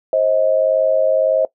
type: tone pair together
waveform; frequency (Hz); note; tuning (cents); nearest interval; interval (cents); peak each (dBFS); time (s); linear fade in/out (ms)
sine; 530.3 / 632; C5 / D#5; +23 / +27; minor third; 304; -15; 0.13-1.45; 2
effects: noise-tail reverb RT60 0.1 s tail -19 dB re dry